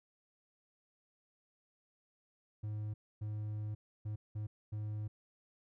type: tone bursts at uneven times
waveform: triangle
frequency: 106.2 Hz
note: G#2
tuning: 39 cents sharp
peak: -35 dBFS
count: 5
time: 2.63-2.94 / 3.21-3.75 / 4.05-4.16 / 4.35-4.47 / 4.72-5.08 s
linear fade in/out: 10 ms
effects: none